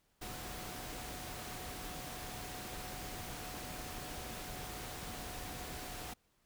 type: tone in noise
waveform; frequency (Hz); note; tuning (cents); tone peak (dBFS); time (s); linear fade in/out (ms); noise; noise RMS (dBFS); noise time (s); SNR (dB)
sine; 733; F#5; -16; -52; 0.21-6.14; 10; pink; -45; 0.21-6.14; -10
effects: pink hiss -75 dBFS RMS until 6.45 s